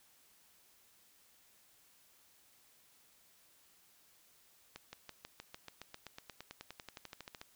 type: accelerating click train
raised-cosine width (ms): 0.2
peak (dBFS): -29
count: 25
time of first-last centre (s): 4.76-7.414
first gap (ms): 170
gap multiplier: 0.96
effects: white hiss -67 dBFS RMS until 7.55 s